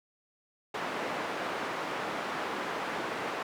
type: band-pass noise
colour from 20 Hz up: white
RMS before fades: -35 dBFS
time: 0.74-3.43 s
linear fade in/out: 5 ms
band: 230 to 1400 Hz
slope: 12 dB/octave
effects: none